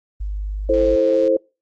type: tone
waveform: sine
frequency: 50.5 Hz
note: G#1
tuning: 48 cents flat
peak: -22 dBFS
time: 0.2-0.96 s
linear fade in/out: 10 ms
type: chord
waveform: sine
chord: A minor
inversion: second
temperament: just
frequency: 330 / 440 / 528 Hz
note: E4 / A4 / C5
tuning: +2 / 0 / +16 cents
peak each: -21 / -20 / -15 dBFS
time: 0.69-1.37 s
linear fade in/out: 5 ms
type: click train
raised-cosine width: 0.2 ms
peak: -25 dBFS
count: 73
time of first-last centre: 0.74-1.277 s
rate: 134 Hz
effects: noise-tail reverb RT60 0.3 s tail -26 dB re dry + Opus 24 kbps